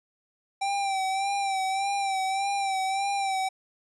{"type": "tone with vibrato", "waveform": "square", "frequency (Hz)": 781, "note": "G5", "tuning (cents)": -7, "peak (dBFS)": -26, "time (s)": [0.61, 3.49], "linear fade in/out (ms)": 10, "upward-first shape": "sine", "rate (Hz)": 1.7, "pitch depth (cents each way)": 45, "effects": ["resampled to 24000 Hz"]}